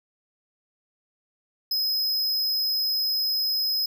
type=tone; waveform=square; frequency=5090 Hz; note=D#8; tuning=39 cents sharp; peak=-23 dBFS; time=1.71-3.86 s; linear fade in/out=5 ms; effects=none